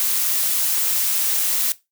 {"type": "noise with amplitude modulation", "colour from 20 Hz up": "blue", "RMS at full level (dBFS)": -19, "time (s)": [0, 1.72], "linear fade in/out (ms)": 0, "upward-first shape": "sine", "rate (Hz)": 186, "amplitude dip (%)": 25, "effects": ["noise-tail reverb RT60 0.2 s tail -17 dB re dry"]}